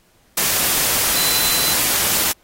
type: tone in noise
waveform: sine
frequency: 4032 Hz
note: B7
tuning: 35 cents sharp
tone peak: -22 dBFS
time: 1.16-1.74 s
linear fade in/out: 5 ms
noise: white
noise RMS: -18 dBFS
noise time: 0.37-2.32 s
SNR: -7 dB
effects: pink hiss -57 dBFS RMS until 2.43 s + AAC 48 kbps